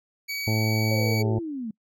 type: tone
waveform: 25% pulse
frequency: 2267 Hz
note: C#7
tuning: 38 cents sharp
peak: -25 dBFS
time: 0.28-1.23 s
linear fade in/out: 20 ms
type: harmonic tone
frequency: 110 Hz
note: A2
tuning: in tune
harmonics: 1 / 2 / 3 / 4 / 5 / 6 / 7 / 8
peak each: -23 / -29 / -33 / -35 / -37 / -39 / -40 / -41 dBFS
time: 0.47-1.39 s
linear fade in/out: 5 ms
type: linear sweep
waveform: sine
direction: down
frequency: 554.4 to 207.8 Hz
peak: -29 dBFS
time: 0.91-1.71 s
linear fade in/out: 5 ms
effects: noise-tail reverb RT60 0.1 s tail -26 dB re dry